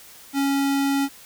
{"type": "tone", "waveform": "square", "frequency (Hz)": 277.2, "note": "C#4", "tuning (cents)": 0, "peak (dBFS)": -20, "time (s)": [0.33, 1.09], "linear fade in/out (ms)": 50, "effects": ["white hiss -46 dBFS RMS until 1.25 s"]}